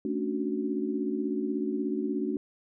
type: chord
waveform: sine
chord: D major seventh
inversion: second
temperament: equal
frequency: 220 / 277.2 / 293.7 / 370 Hz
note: A3 / C#4 / D4 / F#4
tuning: 0 / 0 / 0 / 0 cents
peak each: -33 dBFS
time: 0.05-2.37 s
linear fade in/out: 2 ms
effects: none